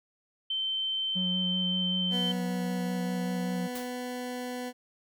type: tone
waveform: sine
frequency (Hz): 3097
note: G7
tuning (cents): -22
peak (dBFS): -28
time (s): 0.5-2.32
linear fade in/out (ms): 5
type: tone with vibrato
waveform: triangle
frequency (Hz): 182.2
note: F#3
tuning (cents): -26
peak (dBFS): -28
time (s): 1.15-3.68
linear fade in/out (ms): 20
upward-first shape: square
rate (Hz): 5.2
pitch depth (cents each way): 15
type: tone with pitch glide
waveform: 20% pulse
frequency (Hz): 245.7 to 248.6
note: B3 to B3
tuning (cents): -9 to +12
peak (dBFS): -29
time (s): 2.1-4.73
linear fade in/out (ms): 50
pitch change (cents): +21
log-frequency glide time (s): 2.66-3.99
type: noise with exponential decay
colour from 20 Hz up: white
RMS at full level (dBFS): -38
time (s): 3.75-4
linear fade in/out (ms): 5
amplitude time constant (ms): 54
effects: none